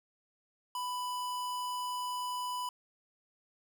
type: tone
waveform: square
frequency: 993 Hz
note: B5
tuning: 9 cents sharp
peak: -35 dBFS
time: 0.75-2.69 s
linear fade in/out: 2 ms
effects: none

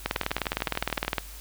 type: two click trains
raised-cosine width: 0.3 ms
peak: -9 / -17 dBFS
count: 23 / 13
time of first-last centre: 0.06-1.182 / 0.16-1.049 s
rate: 19.6 / 13.5 Hz
effects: added 50 Hz sine -42 dBFS peak until 1.4 s + white hiss -46 dBFS RMS until 1.4 s

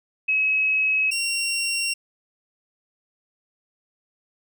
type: tone pair in turn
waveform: sine / 20% pulse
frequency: 2562 / 2747 Hz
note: E7 / F7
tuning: -50 / -29 cents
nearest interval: minor second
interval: 121 cents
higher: second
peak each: -18 dBFS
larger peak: neither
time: 0.28-1.11 / 1.11-1.94 s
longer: neither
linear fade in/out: 10 ms
effects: none

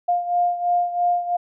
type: beating tone pair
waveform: sine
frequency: 704 / 707 Hz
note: F5 / F5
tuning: +14 / +21 cents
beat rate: 3 Hz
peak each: -19 / -24 dBFS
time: 0.08-1.37 s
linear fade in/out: 10 ms
effects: none

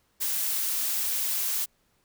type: noise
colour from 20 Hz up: blue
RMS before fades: -28 dBFS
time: 0.2-1.66 s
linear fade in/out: 20 ms
effects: pink hiss -69 dBFS RMS until 2.04 s

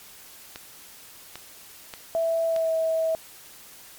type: clicks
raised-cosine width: 0.2 ms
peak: -19 dBFS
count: 4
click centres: 0.559 / 1.356 / 1.938 / 2.563 s
type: tone with pitch glide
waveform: sine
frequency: 659.3 to 647.2 Hz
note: E5 to E5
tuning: 0 to -32 cents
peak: -21 dBFS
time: 2.15-3.15 s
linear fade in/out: 0 ms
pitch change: -32 cents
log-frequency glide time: 2.46-2.72 s
effects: white hiss -47 dBFS RMS until 3.98 s + MP3 96 kbps

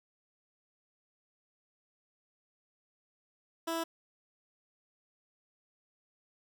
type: tone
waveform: 15% pulse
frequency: 330 Hz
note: E4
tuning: 2 cents sharp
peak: -26 dBFS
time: 3.67-3.84 s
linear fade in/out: 10 ms
effects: none

